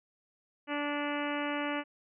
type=harmonic tone; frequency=291.2 Hz; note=D4; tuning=15 cents flat; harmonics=1 / 2 / 3 / 4 / 5 / 6 / 7 / 8 / 9 / 10; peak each=-35 / -38 / -40 / -41 / -42 / -43 / -43 / -44 / -45 / -45 dBFS; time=0.67-1.84 s; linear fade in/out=50 ms; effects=none